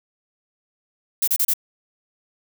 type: noise bursts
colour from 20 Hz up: violet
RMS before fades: -19 dBFS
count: 4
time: 1.22-1.537 s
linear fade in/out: 5 ms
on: 56 ms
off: 31 ms
effects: none